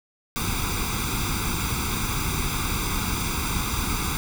pink noise with comb filter, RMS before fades -26 dBFS, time 0.36-4.17 s, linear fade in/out 0 ms, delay 0.83 ms, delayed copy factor +0.9, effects none

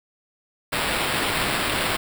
white noise with sample-and-hold, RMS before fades -24 dBFS, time 0.72-1.97 s, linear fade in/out 10 ms, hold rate 6300 Hz, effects none

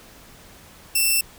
5% pulse tone, 2681 Hz, E7, 29 cents sharp, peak -8 dBFS, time 0.95-1.21 s, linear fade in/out 5 ms, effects pink hiss -47 dBFS RMS until 1.38 s

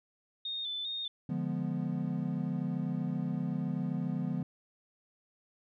sine tone with vibrato, 3602 Hz, A7, 40 cents sharp, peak -34 dBFS, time 0.45-1.08 s, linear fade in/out 5 ms, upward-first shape square, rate 2.5 Hz, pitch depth 42 cents each way
triangle chord, D diminished seventh, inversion none, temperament equal, 146.83 / 174.61 / 207.7 / 246.9 Hz, D3 / F3 / Ab3 / Cb4, 0 / 0 / 0 / 0 cents, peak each -35 / -33 / -37 / -35 dBFS, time 1.29-4.43 s, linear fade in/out 5 ms
effects none

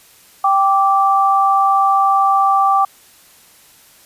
sine tone pair together, 784 / 1168.6 Hz, G5 / D6, 0 / -9 cents, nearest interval perfect fifth, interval 691 cents, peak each -13 dBFS, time 0.44-2.85 s, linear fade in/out 5 ms, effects white hiss -47 dBFS RMS until 4.05 s + resampled to 32000 Hz

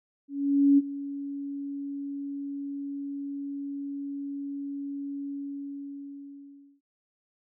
sine tone with ADSR envelope, 280.9 Hz, C#4, 23 cents sharp, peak -15 dBFS, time 0.28-6.81 s, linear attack 500 ms, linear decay 30 ms, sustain -17 dB, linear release 1500 ms, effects none

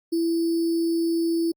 sine tone with sample-and-hold, 333 Hz, E4, 18 cents sharp, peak -20 dBFS, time 0.12-1.52 s, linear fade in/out 10 ms, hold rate 4900 Hz, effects Opus 32 kbps

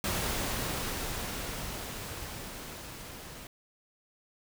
pink noise with level ramp, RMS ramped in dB -31 to -46 dBFS, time 0.04-3.47 s, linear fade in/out 2 ms, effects none

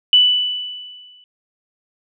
sine tone with exponential decay, 2977 Hz, F#7, 10 cents sharp, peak -6 dBFS, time 0.13-1.24 s, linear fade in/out 1 ms, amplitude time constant 240 ms, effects none

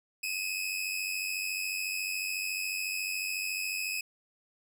sawtooth tone pair together, 2489 / 2583 Hz, D#7 / E7, 0 / -36 cents, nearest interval minor second, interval 64 cents, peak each -32 / -31 dBFS, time 0.23-4.01 s, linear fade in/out 5 ms, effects none

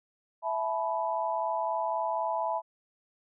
sine chord, E suspended fourth, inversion none, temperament equal with one note detuned, 659.3 / 863.9 / 987.8 Hz, E5 / A5 / B5, 0 / -32 / 0 cents, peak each -32 dBFS, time 0.42-2.62 s, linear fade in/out 50 ms, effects none

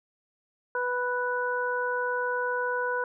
harmonic tone, 493.9 Hz, B4, in tune, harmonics 1 / 2 / 3, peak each -30 / -31 / -30 dBFS, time 0.75-3.04 s, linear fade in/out 2 ms, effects none

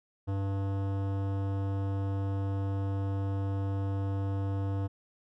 sine tone with hard clipping, 98 Hz, G2, in tune, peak -31 dBFS, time 0.27-4.88 s, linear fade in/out 20 ms, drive 17 dB, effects none

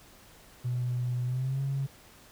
triangle tone with pitch glide, 123.47 to 137 Hz, B2 to C#3, 0 to -20 cents, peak -24 dBFS, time 0.64-1.87 s, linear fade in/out 20 ms, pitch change +180 cents, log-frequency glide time 1.24-1.61 s, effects tanh soft clip ceiling -25 dBFS + pink hiss -55 dBFS RMS until 2.31 s

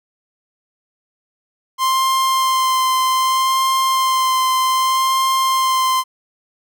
45% pulse tone with vibrato, 1046.5 Hz, C6, in tune, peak -14 dBFS, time 1.78-6.04 s, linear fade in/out 50 ms, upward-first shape sine, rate 0.64 Hz, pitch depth 14 cents each way, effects none

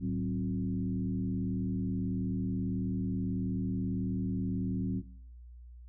sine tone with frequency modulation, 185.6 Hz, F#3, 6 cents sharp, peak -29 dBFS, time 0-5.03 s, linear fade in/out 50 ms, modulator 78.4 Hz, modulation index 1.1, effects noise-tail reverb RT60 0.7 s tail -20 dB re dry + added 60 Hz sine -47 dBFS peak until 5.88 s

